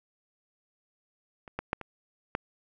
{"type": "clicks", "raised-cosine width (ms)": 0.5, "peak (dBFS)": [-30, -17, -12, -24, -13], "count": 5, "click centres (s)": [1.478, 1.59, 1.731, 1.813, 2.351], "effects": []}